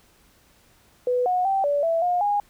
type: tone with pitch steps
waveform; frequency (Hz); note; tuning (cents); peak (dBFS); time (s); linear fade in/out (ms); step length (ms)
sine; 495.9 / 728 / 778 / 576 / 662 / 713 / 820; B4 / F#5 / G5 / D5 / E5 / F5 / G#5; +7 / -28 / -13 / -34 / +7 / +36 / -22; -19; 1.07-2.4; 2; 190
effects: pink hiss -58 dBFS RMS until 2.49 s